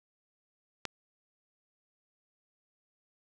click, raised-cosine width 0.2 ms, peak -16 dBFS, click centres 0.853 s, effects none

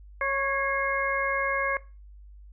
harmonic tone with a mistuned harmonic, 550 Hz, C#5, 14 cents flat, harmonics 1 / 2 / 3 / 4, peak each -30 / -30 / -30 / -30 dBFS, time 0.21-1.77 s, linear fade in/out 2 ms, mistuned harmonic 4, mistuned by -45 cents, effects noise-tail reverb RT60 0.3 s tail -19 dB re dry + added 50 Hz sine -45 dBFS peak until 2.52 s

